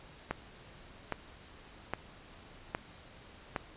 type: click train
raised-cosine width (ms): 0.5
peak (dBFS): -17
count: 5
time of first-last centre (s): 0.31-3.562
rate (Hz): 1.23
effects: pink hiss -54 dBFS RMS until 3.76 s + resampled to 8000 Hz